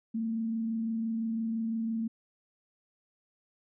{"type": "tone with frequency modulation", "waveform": "sine", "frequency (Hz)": 225.4, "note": "A3", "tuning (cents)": 42, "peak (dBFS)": -29, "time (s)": [0.14, 2.08], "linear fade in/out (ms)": 10, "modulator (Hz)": 25.9, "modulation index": 0.2, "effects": []}